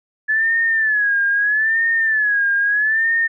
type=tone with vibrato; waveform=sine; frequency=1719 Hz; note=A6; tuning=41 cents flat; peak=-14 dBFS; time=0.28-3.28 s; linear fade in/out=20 ms; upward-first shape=sine; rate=0.78 Hz; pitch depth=110 cents each way; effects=none